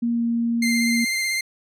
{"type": "tone with pitch glide", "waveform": "sine", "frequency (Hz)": [235.1, 233.3], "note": ["A#3", "A#3"], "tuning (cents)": [15, 2], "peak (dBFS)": -19, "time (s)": [0.02, 1.05], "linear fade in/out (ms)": 10, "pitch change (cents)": -13, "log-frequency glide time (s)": [0.12, 0.22]}
{"type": "tone with vibrato", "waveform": "sawtooth", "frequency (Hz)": 2093, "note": "C7", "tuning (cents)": 0, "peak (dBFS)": -18, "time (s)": [0.62, 1.41], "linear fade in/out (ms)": 5, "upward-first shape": "sine", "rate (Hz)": 16, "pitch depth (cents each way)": 18}
{"effects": ["low-pass 12000 Hz 12 dB/octave"]}